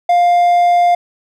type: tone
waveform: triangle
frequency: 702 Hz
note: F5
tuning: 9 cents sharp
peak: -6 dBFS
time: 0.09-0.95 s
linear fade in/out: 5 ms
effects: none